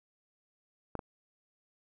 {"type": "clicks", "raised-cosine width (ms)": 1, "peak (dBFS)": [-21, -26], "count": 2, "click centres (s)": [0.953, 0.992], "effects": []}